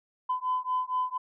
sine beating tone pair, 1010 / 1014.3 Hz, B5 / B5, +39 / +46 cents, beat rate 4.3 Hz, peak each -29 dBFS, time 0.29-1.18 s, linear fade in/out 10 ms, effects tanh soft clip ceiling -20 dBFS

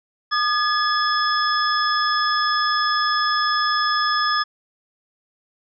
sine tone cluster, 1218 / 1699 / 3397 / 5180 Hz, D#6 / G#6 / G#7 / E8, -37 / +39 / +38 / -31 cents, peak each -20 / -23 / -29 / -25 dBFS, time 0.31-4.44 s, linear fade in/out 20 ms, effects none

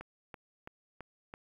click train, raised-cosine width 0.5 ms, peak -29 dBFS, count 5, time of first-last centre 0.01-1.339 s, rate 3.01 Hz, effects 10-bit

